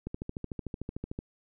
click train, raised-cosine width 3 ms, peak -22 dBFS, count 16, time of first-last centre 0.07-1.189 s, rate 13.4 Hz, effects none

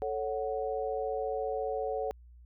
sine chord, F# minor, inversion first, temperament equal, 440 / 554.4 / 740 Hz, A4 / C#5 / F#5, 0 / 0 / 0 cents, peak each -34 / -35 / -36 dBFS, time 0.02-2.11 s, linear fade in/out 0 ms, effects added 60 Hz sine -51 dBFS peak until 2.45 s

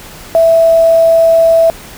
sine tone with quantisation, 659.3 Hz, E5, in tune, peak -4 dBFS, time 0.35-1.7 s, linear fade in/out 0 ms, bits 5, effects pink hiss -32 dBFS RMS until 1.97 s

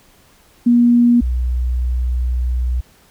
sine tone pair in turn, 239.4 / 61.71 Hz, A#3 / B1, +46 / -1 cents, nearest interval octave + major seventh, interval 2347 cents, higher first, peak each -8 / -15 dBFS, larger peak first, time 0.66-1.21 / 1.21-2.81 s, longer second, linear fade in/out 10 ms, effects pink hiss -51 dBFS RMS until 3.1 s

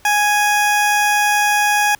20% pulse tone, 830.6 Hz, G#5, in tune, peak -8 dBFS, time 0.05-1.95 s, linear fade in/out 2 ms, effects pink hiss -50 dBFS RMS until 1.99 s

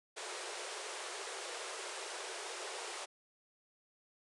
pink band-pass noise, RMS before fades -44 dBFS, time 0.16-3.06 s, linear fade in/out 20 ms, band 360 to 10000 Hz, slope 96 dB/octave, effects none

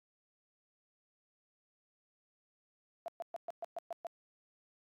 sine tone bursts, 678 Hz, E5, 49 cents sharp, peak -37 dBFS, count 8, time 3.06-4.068 s, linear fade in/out 0 ms, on 21 ms, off 120 ms, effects high-pass 300 Hz 12 dB/octave + AAC 48 kbps

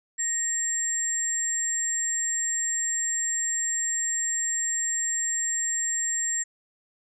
sine tone pair together, 1860 / 7425 Hz, A#6 / A#8, -4 / -8 cents, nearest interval 2 octaves, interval 2396 cents, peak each -32 / -25 dBFS, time 0.18-6.44 s, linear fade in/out 20 ms, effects none

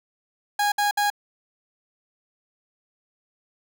30% pulse tone bursts, 823 Hz, G#5, 16 cents flat, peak -17 dBFS, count 3, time 0.59-1.102 s, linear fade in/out 5 ms, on 130 ms, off 61 ms, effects none

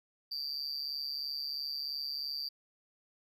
triangle tone with amplitude modulation, 4699 Hz, D8, in tune, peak -30 dBFS, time 0.31-2.49 s, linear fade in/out 10 ms, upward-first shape sine, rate 143 Hz, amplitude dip 100%, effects none

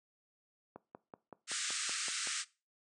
click train, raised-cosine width 1 ms, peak -32 dBFS, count 9, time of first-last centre 0.76-2.272 s, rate 5.29 Hz
white band-pass noise, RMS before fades -38 dBFS, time 1.47-2.45 s, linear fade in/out 50 ms, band 1200 to 9000 Hz, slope 96 dB/octave
effects noise-tail reverb RT60 0.3 s tail -20 dB re dry + high-pass 200 Hz 12 dB/octave

